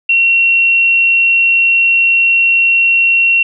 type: tone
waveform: sine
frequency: 2731 Hz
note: F7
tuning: 39 cents flat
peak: -7 dBFS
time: 0.09-3.43 s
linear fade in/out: 5 ms
effects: none